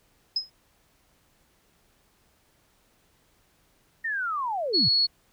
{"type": "tone with exponential decay", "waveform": "sine", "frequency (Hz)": 5110, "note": "D#8", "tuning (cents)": 45, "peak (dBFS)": -20, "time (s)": [0.36, 0.5], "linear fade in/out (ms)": 5, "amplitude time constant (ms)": 30}
{"type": "linear sweep", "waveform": "sine", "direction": "down", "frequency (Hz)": [1864.7, 89.1], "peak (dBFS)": -26, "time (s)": [4.04, 4.89], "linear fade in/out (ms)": 10}
{"type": "tone", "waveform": "sine", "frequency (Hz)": 4362, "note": "C#8", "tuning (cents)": -29, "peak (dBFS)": -19, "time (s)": [4.73, 5.07], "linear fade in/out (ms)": 20}
{"effects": ["pink hiss -65 dBFS RMS until 5.32 s"]}